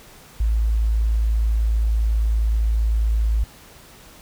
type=tone; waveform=sine; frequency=55 Hz; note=A1; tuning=in tune; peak=-16 dBFS; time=0.4-3.44 s; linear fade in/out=5 ms; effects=pink hiss -46 dBFS RMS until 4.21 s